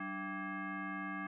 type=tone with frequency modulation; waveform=sine; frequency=677 Hz; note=E5; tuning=46 cents sharp; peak=-38 dBFS; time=0-1.27 s; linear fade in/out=5 ms; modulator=486 Hz; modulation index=2.7; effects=none